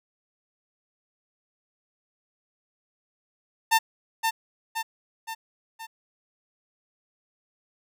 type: tone with echo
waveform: sawtooth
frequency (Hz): 899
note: A5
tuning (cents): +37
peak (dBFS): -13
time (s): 3.71-3.79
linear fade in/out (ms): 20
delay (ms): 520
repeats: 4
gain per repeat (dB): -5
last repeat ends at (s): 5.87
effects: none